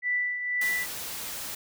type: tone with tremolo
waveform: sine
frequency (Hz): 1975.5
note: B6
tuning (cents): 0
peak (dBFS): -23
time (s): 0.02-0.87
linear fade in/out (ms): 50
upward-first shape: triangle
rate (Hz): 2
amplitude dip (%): 60
type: noise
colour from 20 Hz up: white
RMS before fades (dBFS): -36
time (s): 0.61-1.55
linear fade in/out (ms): 5
effects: none